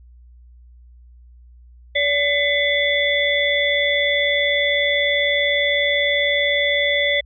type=tone cluster; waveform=sine; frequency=575 / 2011 / 2173 / 3460 Hz; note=D5 / B6 / C#7 / A7; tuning=-37 / +31 / -35 / -30 cents; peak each=-21 / -19 / -27 / -22 dBFS; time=1.95-7.21 s; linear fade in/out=10 ms; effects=added 60 Hz sine -43 dBFS peak until 7.25 s